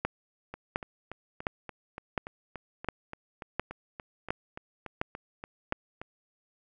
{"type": "two click trains", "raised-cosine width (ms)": 0.5, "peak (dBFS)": [-13, -24], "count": [9, 20], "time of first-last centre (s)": [[0.05, 5.724], [0.54, 6.016]], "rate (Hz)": [1.41, 3.47], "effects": []}